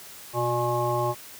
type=harmonic tone with a mistuned harmonic; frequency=120 Hz; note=B2; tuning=49 cents flat; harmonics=1 / 3 / 5 / 7 / 9; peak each=-29 / -29 / -29 / -29 / -29 dBFS; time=0.33-1.15 s; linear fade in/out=50 ms; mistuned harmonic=1; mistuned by=+47 cents; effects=white hiss -44 dBFS RMS until 1.39 s + high-pass 60 Hz 12 dB/octave